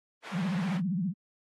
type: band-pass noise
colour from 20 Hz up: white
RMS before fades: -43 dBFS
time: 0.22-0.81 s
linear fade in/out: 50 ms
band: 440 to 1900 Hz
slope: 12 dB/octave
type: tone with vibrato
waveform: sine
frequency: 182.9 Hz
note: F#3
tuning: 20 cents flat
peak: -27 dBFS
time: 0.31-1.14 s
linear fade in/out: 50 ms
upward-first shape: triangle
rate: 15 Hz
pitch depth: 250 cents each way
effects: AAC 32 kbps